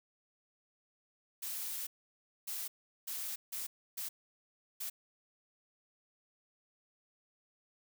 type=noise bursts at uneven times; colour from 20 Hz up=blue; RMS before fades=-40 dBFS; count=6; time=1.42-1.87 / 2.47-2.68 / 3.07-3.36 / 3.52-3.67 / 3.97-4.09 / 4.8-4.9 s; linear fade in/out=10 ms; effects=none